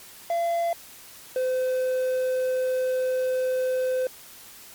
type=tone pair in turn; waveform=triangle; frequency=681 / 512.5 Hz; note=F5 / C5; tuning=-44 / -36 cents; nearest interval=perfect fourth; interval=492 cents; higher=first; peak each=-20 / -20 dBFS; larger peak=neither; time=0.3-0.73 / 1.36-4.07 s; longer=second; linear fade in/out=2 ms; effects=white hiss -46 dBFS RMS until 4.74 s + MP3 96 kbps